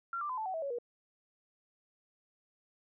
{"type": "tone with pitch steps", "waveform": "sine", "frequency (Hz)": [1373, 1181.5, 1016.8, 875, 753, 648, 557.6, 479.9], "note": ["F6", "D6", "C6", "A5", "F#5", "E5", "C#5", "B4"], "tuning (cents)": [-30, 10, -50, -10, 30, -30, 10, -50], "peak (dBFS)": -34, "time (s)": [0.13, 0.786], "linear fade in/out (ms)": 2, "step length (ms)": 82, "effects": []}